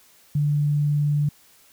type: tone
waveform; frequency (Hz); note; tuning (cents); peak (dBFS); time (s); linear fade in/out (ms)
sine; 146.83; D3; 0; -18; 0.35-1.29; 5
effects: white hiss -55 dBFS RMS until 1.72 s